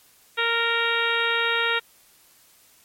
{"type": "harmonic tone with a mistuned harmonic", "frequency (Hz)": 464.1, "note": "A#4", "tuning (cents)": -8, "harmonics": [1, 2, 3, 4, 5, 6, 7, 8], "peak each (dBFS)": [-29, -31, -25, -27, -29, -30, -31, -30], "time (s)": [0.37, 1.8], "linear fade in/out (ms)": 20, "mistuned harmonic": 8, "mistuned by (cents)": 17, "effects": ["white hiss -56 dBFS RMS until 2.84 s", "MP3 64 kbps"]}